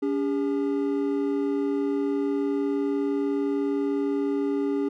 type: tone pair together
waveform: triangle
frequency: 283.5 / 403.2 Hz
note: C#4 / G4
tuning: +39 / +49 cents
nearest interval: tritone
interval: 610 cents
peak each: -23 / -25 dBFS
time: 0.02-4.89 s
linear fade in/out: 10 ms
effects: none